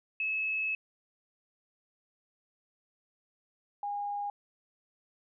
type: tone pair in turn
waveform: sine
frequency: 2590 / 815.8 Hz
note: E7 / G#5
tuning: -31 / -31 cents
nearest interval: octave + minor sixth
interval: 2000 cents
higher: first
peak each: -29 / -32 dBFS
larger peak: first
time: 0.2-0.75 / 3.83-4.3 s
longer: first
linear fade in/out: 2 ms
effects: none